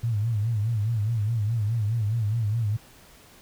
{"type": "tone with vibrato", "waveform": "sine", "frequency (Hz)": 110, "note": "A2", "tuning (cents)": 0, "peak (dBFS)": -22, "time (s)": [0.03, 2.77], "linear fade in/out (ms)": 10, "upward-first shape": "sine", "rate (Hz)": 4.8, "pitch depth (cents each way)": 130, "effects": ["pink hiss -52 dBFS RMS until 3.41 s"]}